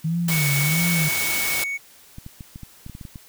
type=tone with vibrato; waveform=sine; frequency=155.56 Hz; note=D#3; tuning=in tune; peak=-20 dBFS; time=0.04-1.09 s; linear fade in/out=10 ms; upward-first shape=sine; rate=1.5 Hz; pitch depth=180 cents each way
type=noise; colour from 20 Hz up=white; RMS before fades=-25 dBFS; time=0.28-1.64 s; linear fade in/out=5 ms
type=tone; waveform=triangle; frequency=2226 Hz; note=C#7; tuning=7 cents sharp; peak=-23 dBFS; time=0.3-1.78 s; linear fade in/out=20 ms
type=clicks; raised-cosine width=5 ms; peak=-24 dBFS; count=11; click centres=2.184 / 2.264 / 2.408 / 2.559 / 2.633 / 2.864 / 2.897 / 2.951 / 3.012 / 3.052 / 3.158 s
effects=white hiss -50 dBFS RMS until 3.28 s